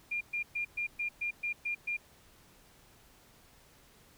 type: tone bursts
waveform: sine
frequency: 2404 Hz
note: D7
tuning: 40 cents sharp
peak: -31 dBFS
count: 9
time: 0.11-1.97 s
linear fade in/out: 10 ms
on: 100 ms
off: 120 ms
effects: pink hiss -61 dBFS RMS until 4.17 s